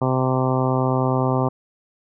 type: harmonic tone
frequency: 129.6 Hz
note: C3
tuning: 16 cents flat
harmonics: 1 / 2 / 3 / 4 / 5 / 6 / 7 / 8 / 9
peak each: -21 / -24 / -26 / -27 / -28 / -29 / -29 / -30 / -31 dBFS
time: 0.01-1.49 s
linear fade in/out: 10 ms
effects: none